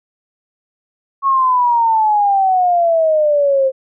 sine exponential sweep, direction down, 1106 to 523.3 Hz, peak -10 dBFS, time 1.22-3.72 s, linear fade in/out 50 ms, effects none

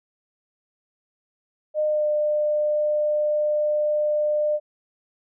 sine tone with pitch glide, 610 to 600.6 Hz, D#5 to D5, -34 to +39 cents, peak -19 dBFS, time 1.74-4.6 s, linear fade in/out 50 ms, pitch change -27 cents, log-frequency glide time 1.85-2.08 s, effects none

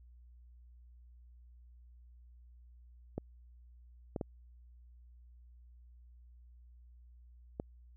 clicks, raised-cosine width 2 ms, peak -23 dBFS, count 4, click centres 3.18 / 4.162 / 4.212 / 7.599 s, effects added 60 Hz sine -55 dBFS peak until 7.96 s

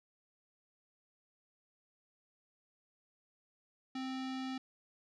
square tone with low-pass filter, 261.6 Hz, C4, in tune, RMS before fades -40 dBFS, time 3.95-4.58 s, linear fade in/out 5 ms, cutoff 4300 Hz, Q 1.6, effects none

